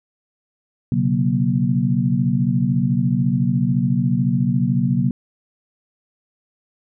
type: tone cluster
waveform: sine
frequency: 126.1 / 140.1 / 184 / 235.6 Hz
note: B2 / C#3 / F#3 / A#3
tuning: +36 / +19 / -9 / +19 cents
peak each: -21 dBFS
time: 0.92-5.11 s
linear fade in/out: 2 ms
effects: none